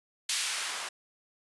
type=noise with band-pass filter sweep; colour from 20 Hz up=blue; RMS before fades=-33 dBFS; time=0.29-0.89 s; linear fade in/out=5 ms; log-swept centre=3200 to 800 Hz; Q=0.81; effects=resampled to 24000 Hz